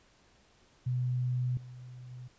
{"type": "tone with level steps", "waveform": "sine", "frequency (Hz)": 125.1, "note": "B2", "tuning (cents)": 23, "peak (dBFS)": [-28, -44, -42], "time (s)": [0.86, 2.28], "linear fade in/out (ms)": 10, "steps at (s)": [1.57, 2.11], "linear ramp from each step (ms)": 2, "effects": ["pink hiss -64 dBFS RMS until 2.38 s", "resampled to 16000 Hz"]}